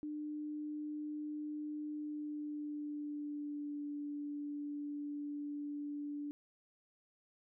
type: tone with pitch glide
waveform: sine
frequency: 300 to 291.3 Hz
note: D4 to D4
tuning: +37 to -14 cents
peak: -39 dBFS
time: 0.03-6.31 s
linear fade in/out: 0 ms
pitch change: -51 cents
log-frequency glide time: 1.93-3.84 s
effects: none